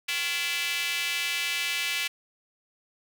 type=tone with high-pass filter; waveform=square; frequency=155.56 Hz; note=D#3; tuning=in tune; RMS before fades=-29 dBFS; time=0.08-2.08 s; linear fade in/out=10 ms; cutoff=2500 Hz; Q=2.8; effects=none